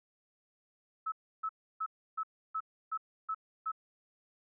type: tone bursts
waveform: sine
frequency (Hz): 1300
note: E6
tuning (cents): -24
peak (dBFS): -32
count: 8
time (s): 1.06-3.718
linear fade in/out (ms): 10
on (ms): 61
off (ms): 310
effects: none